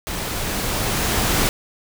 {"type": "noise with level ramp", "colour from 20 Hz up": "pink", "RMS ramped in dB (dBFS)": [-27, -18], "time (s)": [0.07, 1.49], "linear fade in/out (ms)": 0, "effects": []}